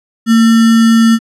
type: tone with sample-and-hold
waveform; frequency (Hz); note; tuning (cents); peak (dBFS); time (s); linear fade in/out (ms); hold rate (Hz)
sine; 227.4; A#3; -43; -4; 0.26-1.19; 50; 1575
effects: low-pass 10000 Hz 12 dB/octave